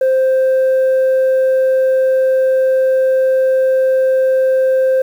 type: tone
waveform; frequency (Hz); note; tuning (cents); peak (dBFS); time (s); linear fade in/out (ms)
sine; 523.3; C5; 0; -7; 0.01-5.02; 5
effects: tanh soft clip ceiling -9 dBFS + 7-bit